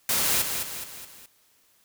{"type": "noise with echo", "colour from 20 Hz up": "white", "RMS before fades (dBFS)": -24, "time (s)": [0.09, 0.42], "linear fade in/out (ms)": 2, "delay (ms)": 210, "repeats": 4, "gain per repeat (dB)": -6, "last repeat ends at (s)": 1.26, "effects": ["white hiss -63 dBFS RMS until 1.84 s"]}